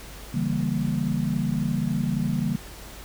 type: chord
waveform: sine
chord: C# diminished seventh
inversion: none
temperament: equal with one note detuned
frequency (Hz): 141.34 / 164.81 / 196 / 233.1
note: C#3 / E3 / G3 / Bb3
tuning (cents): +34 / 0 / 0 / 0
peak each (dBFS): -28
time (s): 0.34-2.56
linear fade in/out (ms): 5
effects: added 50 Hz sine -43 dBFS peak until 3.04 s + pink hiss -43 dBFS RMS until 3.04 s